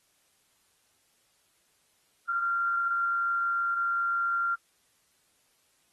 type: tone with frequency modulation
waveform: sine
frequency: 1383 Hz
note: F6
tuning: 17 cents flat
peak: -25 dBFS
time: 2.28-4.56 s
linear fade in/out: 20 ms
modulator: 153 Hz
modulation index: 0.22
effects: white hiss -69 dBFS RMS until 5.92 s + AAC 32 kbps